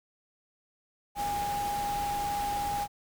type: tone in noise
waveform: sine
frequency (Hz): 817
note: G#5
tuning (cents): -29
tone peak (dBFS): -29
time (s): 1.15-2.88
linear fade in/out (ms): 50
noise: pink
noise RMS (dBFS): -39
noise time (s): 1.15-2.88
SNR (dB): +7
effects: none